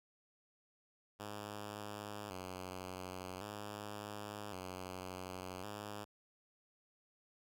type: tone with vibrato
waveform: 5% pulse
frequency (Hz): 97.9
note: G2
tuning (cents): -2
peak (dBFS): -33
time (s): 1.19-6.05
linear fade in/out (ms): 20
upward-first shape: square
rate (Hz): 0.45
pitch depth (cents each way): 99
effects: none